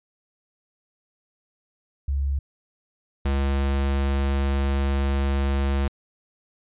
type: tone pair in turn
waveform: sine / square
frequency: 69.3 / 68.9 Hz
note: C#2 / C#2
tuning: 0 / -10 cents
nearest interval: unison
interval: 10 cents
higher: first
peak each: -21 dBFS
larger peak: neither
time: 2.08-2.39 / 3.25-5.88 s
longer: second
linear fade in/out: 5 ms
effects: resampled to 8000 Hz